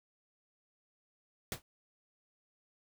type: noise with exponential decay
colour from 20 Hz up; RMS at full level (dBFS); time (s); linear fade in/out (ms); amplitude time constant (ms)
pink; -33; 1.52-1.62; 1; 21
effects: none